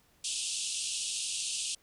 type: band-pass noise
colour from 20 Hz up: white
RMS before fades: -35 dBFS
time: 0.24-1.75 s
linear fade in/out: 5 ms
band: 2600 to 9700 Hz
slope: 96 dB/octave
effects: pink hiss -66 dBFS RMS until 1.82 s